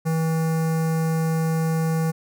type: tone with notch filter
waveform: square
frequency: 161.6 Hz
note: E3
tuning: 34 cents flat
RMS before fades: -22 dBFS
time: 0.05-2.12 s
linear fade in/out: 20 ms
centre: 3300 Hz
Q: 0.66
effects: none